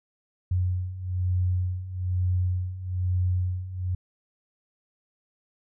sine beating tone pair, 90.2 / 91.3 Hz, F#2 / F#2, -44 / -23 cents, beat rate 1.1 Hz, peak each -29 / -25 dBFS, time 0.51-3.95 s, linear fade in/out 5 ms, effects none

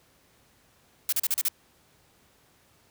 blue noise bursts, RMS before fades -25 dBFS, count 6, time 1.09-1.485 s, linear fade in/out 2 ms, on 35 ms, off 37 ms, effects pink hiss -62 dBFS RMS until 2.9 s + high-pass 60 Hz 12 dB/octave

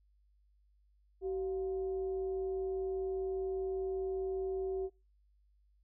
sine tone with frequency modulation, 381 Hz, G4, 49 cents flat, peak -33 dBFS, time 1.21-4.9 s, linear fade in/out 50 ms, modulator 326 Hz, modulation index 0.3, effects noise-tail reverb RT60 0.3 s tail -26 dB re dry + added 50 Hz sine -66 dBFS peak until 5.83 s

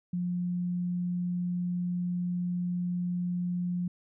sine tone, 177.4 Hz, F3, 27 cents sharp, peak -28 dBFS, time 0.13-3.88 s, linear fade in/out 5 ms, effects none

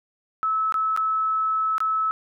sine tone with dropouts, 1300 Hz, E6, 24 cents flat, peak -20 dBFS, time 0.43-2.11 s, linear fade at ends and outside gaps 0 ms, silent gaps 0.723-0.742 / 0.964-0.974 / 1.781-1.804 s, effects none

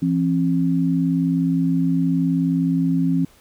sine tone pair together, 168.8 / 268 Hz, E3 / C4, +41 / +42 cents, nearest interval minor sixth, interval 801 cents, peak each -19 dBFS, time 0.02-3.25 s, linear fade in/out 5 ms, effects pink hiss -53 dBFS RMS until 3.4 s

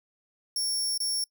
25% pulse tone with dropouts, 5480 Hz, F8, 34 cents flat, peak -22 dBFS, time 0.56-1.24 s, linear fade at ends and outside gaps 2 ms, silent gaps 0.977-1.002 s, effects noise-tail reverb RT60 0.1 s tail -25 dB re dry

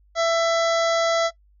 harmonic tone, 666 Hz, E5, 18 cents sharp, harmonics 1 / 2 / 3 / 5 / 6 / 7 / 8 / 9 / 10, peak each -19 / -25 / -29 / -33 / -35 / -36 / -37 / -38 / -39 dBFS, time 0.15-1.31 s, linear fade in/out 50 ms, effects noise-tail reverb RT60 0.1 s tail -19 dB re dry + added 50 Hz sine -54 dBFS peak until 1.6 s

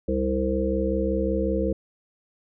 harmonic tone with a mistuned harmonic, 65.41 Hz, C2, in tune, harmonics 1 / 3 / 5 / 7 / 8, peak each -28 / -28 / -28 / -28 / -28 dBFS, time 0.08-1.73 s, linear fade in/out 5 ms, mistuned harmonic 1, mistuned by +64 cents, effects none

